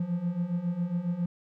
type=beating tone pair; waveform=triangle; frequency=169.9 / 177.2 Hz; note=F3 / F3; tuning=-47 / +25 cents; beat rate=7.3 Hz; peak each=-31 / -27 dBFS; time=0-1.26 s; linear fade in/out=5 ms; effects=none